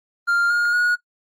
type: tone with pitch steps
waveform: triangle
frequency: 1396.9 / 1423 / 1449.5 Hz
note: F6 / F6 / F#6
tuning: 0 / +32 / -36 cents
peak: -14 dBFS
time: 0.27-0.96 s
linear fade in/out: 20 ms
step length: 230 ms
effects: noise-tail reverb RT60 0.1 s tail -18 dB re dry + Opus 32 kbps